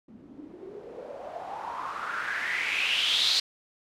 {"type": "noise with low-pass filter sweep", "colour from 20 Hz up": "blue", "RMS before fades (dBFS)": -31, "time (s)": [0.08, 3.4], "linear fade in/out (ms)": 5, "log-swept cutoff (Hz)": [220, 4300], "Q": 6.1, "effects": []}